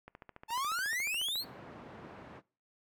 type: click train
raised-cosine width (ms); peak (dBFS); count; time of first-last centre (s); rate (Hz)
0.5; -33; 19; 0.08-1.357; 14.1
type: exponential sweep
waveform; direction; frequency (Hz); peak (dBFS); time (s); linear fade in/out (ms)
45% pulse; up; 867 to 4500; -32; 0.48-1.45; 50
type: band-pass noise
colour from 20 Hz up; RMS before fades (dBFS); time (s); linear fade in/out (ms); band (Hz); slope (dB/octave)
pink; -50; 1.39-2.42; 50; 130 to 1500; 12
effects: noise-tail reverb RT60 0.4 s tail -23 dB re dry